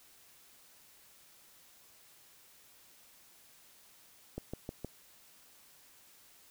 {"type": "click train", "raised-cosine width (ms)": 2, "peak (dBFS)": -25, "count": 4, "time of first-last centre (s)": [4.38, 4.847], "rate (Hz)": 6.43, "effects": ["white hiss -61 dBFS RMS until 6.5 s"]}